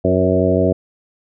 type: harmonic tone with a mistuned harmonic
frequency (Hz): 92.5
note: F#2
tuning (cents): 0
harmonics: 1 / 2 / 3 / 4 / 5 / 6 / 7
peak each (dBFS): -20 / -20 / -20 / -20 / -20 / -20 / -20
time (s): 0.04-0.73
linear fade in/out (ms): 10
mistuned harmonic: 5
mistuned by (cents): +28
effects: none